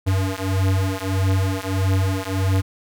square beating tone pair, 94.6 / 96.2 Hz, F#2 / G2, +39 / -32 cents, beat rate 1.6 Hz, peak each -22 dBFS, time 0.06-2.62 s, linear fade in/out 20 ms, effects none

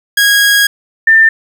sawtooth / sine tone pair in turn, 1645 / 1792.3 Hz, G#6 / A6, -17 / +31 cents, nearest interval minor second, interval 148 cents, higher second, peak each -3 dBFS, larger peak neither, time 0.17-0.67 / 1.07-1.29 s, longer first, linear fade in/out 5 ms, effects 7-bit

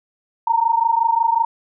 sine tone pair together, 908 / 933.5 Hz, A#5 / A#5, -46 / +2 cents, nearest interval unison, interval 48 cents, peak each -17 dBFS, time 0.47-1.45 s, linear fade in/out 5 ms, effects none

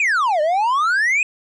triangle exponential two-way sweep, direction down then up, 2562 to 587.3 to 2562 Hz, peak -13 dBFS, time 0-1.23 s, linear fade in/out 2 ms, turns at 0.41 s, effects resampled to 22050 Hz

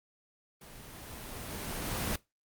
pink noise with level ramp, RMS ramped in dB -51 to -32 dBFS, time 0.61-2.16 s, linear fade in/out 5 ms, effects noise-tail reverb RT60 0.2 s tail -20 dB re dry + Opus 24 kbps

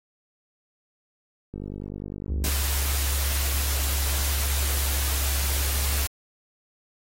click train, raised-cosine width 3 ms, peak -22 dBFS, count 48, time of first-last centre 1.54-2.482 s, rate 49.9 Hz
sine tone with vibrato, 69.3 Hz, C#2, in tune, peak -24 dBFS, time 2.29-6.06 s, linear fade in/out 0 ms, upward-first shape sine, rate 0.62 Hz, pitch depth 10 cents each way
white noise, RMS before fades -29 dBFS, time 2.44-6.07 s, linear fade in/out 0 ms
effects AAC 48 kbps

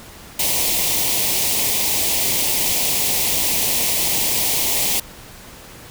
white band-stop noise, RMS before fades -19 dBFS, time 0.39-5 s, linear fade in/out 5 ms, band 1000 to 2000 Hz, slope 48 dB/octave, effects pink hiss -40 dBFS RMS until 5.9 s

